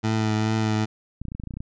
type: tone with vibrato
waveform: 20% pulse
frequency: 109.3 Hz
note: A2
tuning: 11 cents flat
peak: -16 dBFS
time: 0.03-0.86 s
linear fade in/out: 20 ms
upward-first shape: triangle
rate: 2.4 Hz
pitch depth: 25 cents each way
type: clicks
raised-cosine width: 5 ms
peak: -21 dBFS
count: 12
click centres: 1.216 / 1.253 / 1.284 / 1.319 / 1.35 / 1.399 / 1.437 / 1.473 / 1.508 / 1.539 / 1.57 / 1.605 s
effects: resampled to 16000 Hz